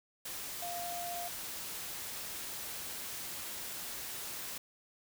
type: tone in noise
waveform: sine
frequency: 698.5 Hz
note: F5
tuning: in tune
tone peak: -39 dBFS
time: 0.62-1.28 s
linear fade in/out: 5 ms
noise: white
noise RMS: -42 dBFS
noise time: 0.25-4.58 s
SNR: 0 dB
effects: none